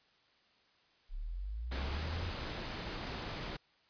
sine linear sweep, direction up, 31.06 to 91.7 Hz, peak -37 dBFS, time 1.09-2.32 s, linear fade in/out 50 ms
pink noise, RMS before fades -41 dBFS, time 1.71-3.57 s, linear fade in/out 10 ms
effects white hiss -69 dBFS RMS until 3.89 s + resampled to 11025 Hz

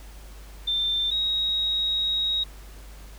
sine tone pair in turn, 3575 / 3788 Hz, A7 / A#7, +27 / +27 cents, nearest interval minor second, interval 100 cents, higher second, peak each -22 dBFS, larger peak neither, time 0.67-1.11 / 1.11-2.44 s, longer second, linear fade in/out 10 ms, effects added 50 Hz sine -41 dBFS peak until 3.18 s + pink hiss -50 dBFS RMS until 3.18 s

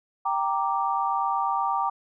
sine chord, G minor, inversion none, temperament equal, 784 / 932.3 / 1174.7 Hz, G5 / Bb5 / D6, 0 / 0 / 0 cents, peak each -27 dBFS, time 0.25-1.9 s, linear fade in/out 10 ms, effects none

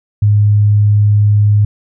sine tone, 104 Hz, G#2, 3 cents sharp, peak -6 dBFS, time 0.22-1.65 s, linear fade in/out 5 ms, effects none

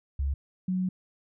sine tone pair in turn, 69.2 / 184.74 Hz, C#2 / F#3, -2 / -2 cents, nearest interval octave + perfect fourth, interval 1700 cents, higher second, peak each -25 dBFS, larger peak neither, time 0.19-0.34 / 0.68-0.89 s, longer second, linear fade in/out 5 ms, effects none

